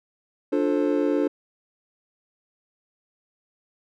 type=chord; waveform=triangle; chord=D minor seventh; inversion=none; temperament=just; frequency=293.7 / 352.4 / 440.5 / 528.6 Hz; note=D4 / F4 / A4 / C5; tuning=0 / +16 / +2 / +18 cents; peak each=-21 / -25 / -24 / -26 dBFS; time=0.52-1.28 s; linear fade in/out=10 ms; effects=none